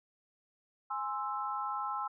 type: chord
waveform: sine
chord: Ab augmented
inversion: none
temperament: equal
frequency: 830.6 / 1046.5 / 1318.5 Hz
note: Ab5 / C6 / E6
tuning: 0 / 0 / 0 cents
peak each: -38 / -38 / -37 dBFS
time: 0.9-2.08 s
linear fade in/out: 10 ms
effects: none